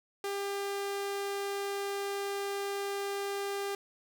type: tone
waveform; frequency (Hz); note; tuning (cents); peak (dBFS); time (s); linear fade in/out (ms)
sawtooth; 399.1; G4; +31; -29; 0.24-3.75; 2
effects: none